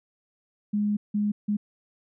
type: tone bursts at uneven times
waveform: sine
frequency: 207.7 Hz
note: G#3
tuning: in tune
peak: -22 dBFS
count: 3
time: 0.73-0.97 / 1.14-1.32 / 1.48-1.57 s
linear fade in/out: 10 ms
effects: none